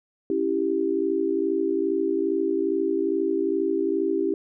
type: chord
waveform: sine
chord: C# diminished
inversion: none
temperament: equal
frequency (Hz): 277.2 / 329.6 / 392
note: C#4 / E4 / G4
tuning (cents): 0 / 0 / 0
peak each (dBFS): -29 / -25 / -24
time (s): 0.3-4.34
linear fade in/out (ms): 2
effects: none